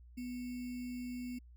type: tone with sample-and-hold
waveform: sine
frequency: 246.9 Hz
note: B3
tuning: in tune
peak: -39 dBFS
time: 0.17-1.39 s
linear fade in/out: 10 ms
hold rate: 2450 Hz
effects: added 60 Hz sine -54 dBFS peak until 1.56 s

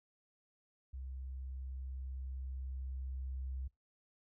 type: tone with level ramp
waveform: sine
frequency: 65.41 Hz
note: C2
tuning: in tune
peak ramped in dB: -42 to -38 dBFS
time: 0.93-3.68 s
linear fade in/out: 10 ms
effects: noise-tail reverb RT60 0.2 s tail -24 dB re dry

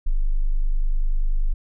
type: tone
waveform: sine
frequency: 25.15 Hz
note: G0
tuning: 45 cents sharp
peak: -16 dBFS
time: 0.06-1.54 s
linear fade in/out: 10 ms
effects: none

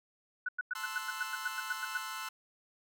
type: tone bursts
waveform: sine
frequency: 1480 Hz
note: F#6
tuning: in tune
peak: -31 dBFS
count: 13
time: 0.46-1.975 s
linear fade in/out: 5 ms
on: 27 ms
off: 97 ms
type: chord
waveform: sawtooth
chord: F# half-diminished seventh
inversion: first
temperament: equal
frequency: 880 / 1046.5 / 1318.5 / 1480 Hz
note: A5 / C6 / E6 / F#6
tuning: 0 / 0 / 0 / 0 cents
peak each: -44 / -40 / -39 / -41 dBFS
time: 0.75-2.29 s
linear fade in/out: 5 ms
effects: none

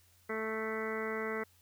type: harmonic tone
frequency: 219.9 Hz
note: A3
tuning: 1 cent flat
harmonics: 1 / 2 / 3 / 4 / 5 / 6 / 7 / 8 / 9 / 10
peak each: -42 / -37 / -46 / -49 / -46 / -44 / -46 / -52 / -41 / -51 dBFS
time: 0.29-1.44 s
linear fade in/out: 10 ms
effects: added 88 Hz sine -67 dBFS peak until 1.61 s + white hiss -67 dBFS RMS until 1.61 s

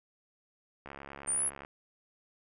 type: click train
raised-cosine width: 0.5 ms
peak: -29 dBFS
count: 56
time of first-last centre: 0.86-1.649 s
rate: 69.7 Hz
type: exponential sweep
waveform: sine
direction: up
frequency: 8870 to 10920 Hz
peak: -28 dBFS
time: 1.27-1.5 s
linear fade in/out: 20 ms
effects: none

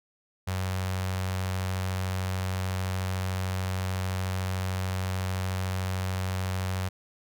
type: tone with notch filter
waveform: sawtooth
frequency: 93.6 Hz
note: F#2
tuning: 20 cents sharp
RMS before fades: -30 dBFS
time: 0.47-6.89 s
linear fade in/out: 10 ms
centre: 300 Hz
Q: 0.76
effects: none

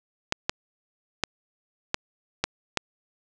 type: clicks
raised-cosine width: 0.2 ms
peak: -5 dBFS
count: 6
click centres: 0.324 / 0.495 / 1.237 / 1.944 / 2.44 / 2.773 s
effects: resampled to 24000 Hz + 7-bit

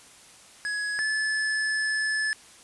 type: tone pair in turn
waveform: square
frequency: 1678 / 1731.2 Hz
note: G#6 / A6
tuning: +17 / -29 cents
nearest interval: minor second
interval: 54 cents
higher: second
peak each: -28 / -25 dBFS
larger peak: second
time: 0.65-0.99 / 0.99-2.33 s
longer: second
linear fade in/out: 0 ms
effects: white hiss -51 dBFS RMS until 2.63 s + resampled to 24000 Hz

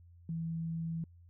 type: tone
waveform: sine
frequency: 164.3 Hz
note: E3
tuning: 5 cents flat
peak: -34 dBFS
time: 0.29-1.04 s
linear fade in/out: 2 ms
effects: added 86 Hz sine -55 dBFS peak until 1.29 s

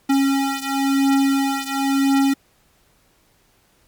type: beating tone pair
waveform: square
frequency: 273.3 / 274.26 Hz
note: C#4 / C#4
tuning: -24 / -18 cents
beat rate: 0.96 Hz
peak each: -19 / -21 dBFS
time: 0.09-2.34 s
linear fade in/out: 10 ms
effects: pink hiss -59 dBFS RMS until 3.87 s + MP3 96 kbps

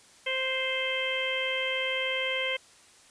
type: harmonic tone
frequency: 523.3 Hz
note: C5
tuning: in tune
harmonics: 1 / 2 / 3 / 4 / 5 / 6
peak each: -33 / -41 / -40 / -31 / -36 / -33 dBFS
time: 0.26-2.57 s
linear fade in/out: 10 ms
effects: white hiss -56 dBFS RMS until 3.1 s + resampled to 22050 Hz

